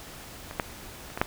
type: clicks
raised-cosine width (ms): 0.5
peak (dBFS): -22 / -10 / -29 / -17 / -6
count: 5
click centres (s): 0.511 / 0.598 / 1.102 / 1.175 / 1.215
effects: pink hiss -44 dBFS RMS until 1.26 s